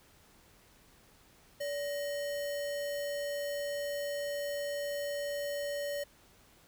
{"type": "tone with sample-and-hold", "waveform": "sine", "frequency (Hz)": 574, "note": "D5", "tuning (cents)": -40, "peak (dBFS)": -33, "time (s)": [1.6, 6.04], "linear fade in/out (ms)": 10, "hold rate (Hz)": 2450, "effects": ["pink hiss -62 dBFS RMS until 6.67 s"]}